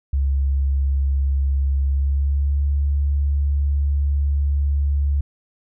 sine tone with pitch glide, 68.6 to 71.02 Hz, C#2 to C#2, -17 to +43 cents, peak -16 dBFS, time 0.13-5.21 s, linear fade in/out 5 ms, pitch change +60 cents, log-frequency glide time 1.85-2.63 s, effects none

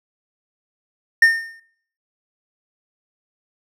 triangle tone with exponential decay, 1821 Hz, A#6, 41 cents flat, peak -4 dBFS, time 1.22-1.6 s, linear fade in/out 5 ms, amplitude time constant 81 ms, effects noise-tail reverb RT60 0.6 s tail -18 dB re dry

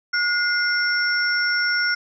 sine tone cluster, 1441 / 2092 / 5450 Hz, F#6 / C7 / F8, -46 / -1 / -43 cents, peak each -20 / -27 / -24 dBFS, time 0.13-1.95 s, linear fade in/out 10 ms, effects none

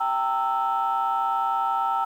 sine chord, E diminished, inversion first, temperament equal with one note detuned, 784 / 914.2 / 1318.5 Hz, G5 / Bb5 / E6, 0 / -34 / 0 cents, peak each -25 dBFS, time 0-2.05 s, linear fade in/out 10 ms, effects tanh soft clip ceiling -15 dBFS + 9-bit

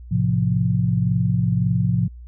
sine chord, F major, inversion first, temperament just, 109.13 / 130.96 / 174.61 Hz, A2 / C3 / F3, -14 / +2 / 0 cents, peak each -21 dBFS, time 0.11-2.08 s, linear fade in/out 10 ms, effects added 60 Hz sine -36 dBFS peak until 2.27 s

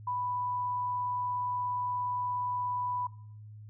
sine tone, 989 Hz, B5, 2 cents sharp, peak -30 dBFS, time 0.07-3.07 s, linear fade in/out 5 ms, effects noise-tail reverb RT60 0.6 s tail -20 dB re dry + added 106 Hz sine -45 dBFS peak until 3.69 s

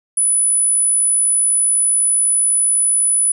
sine tone, 9956 Hz, D#9, in tune, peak -12 dBFS, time 0.17-3.32 s, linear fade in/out 5 ms, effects none

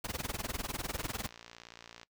pink noise with tremolo, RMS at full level -35 dBFS, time 0.04-1.27 s, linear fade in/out 5 ms, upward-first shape sine, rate 20 Hz, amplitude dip 95%
click train, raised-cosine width 0.2 ms, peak -31 dBFS, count 62, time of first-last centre 0.98-2.032 s, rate 58 Hz
effects noise-tail reverb RT60 0.1 s tail -21 dB re dry

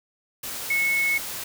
sine tone in noise, 2195 Hz, C#7, 18 cents flat, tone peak -20 dBFS, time 0.7-1.18 s, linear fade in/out 5 ms, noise white, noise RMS -33 dBFS, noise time 0.43-1.44 s, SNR +10 dB, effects none

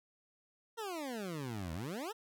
20% pulse exponential two-way sweep, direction down then up, 472.6 to 77.78 to 472.6 Hz, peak -34 dBFS, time 0.77-2.13 s, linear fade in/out 20 ms, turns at 1.73 s, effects none

